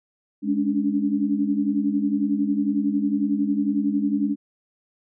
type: tone cluster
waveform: sine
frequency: 208.5 / 281.5 / 292.5 Hz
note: G#3 / C#4 / D4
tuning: +7 / +27 / -7 cents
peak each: -24 dBFS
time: 0.42-4.36 s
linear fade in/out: 50 ms
effects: none